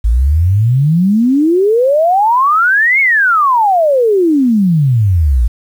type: exponential two-way sweep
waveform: sine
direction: up then down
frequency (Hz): 52.5 to 2226 to 54.2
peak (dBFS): -7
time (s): 0.04-5.48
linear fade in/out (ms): 10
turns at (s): 3
effects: 7-bit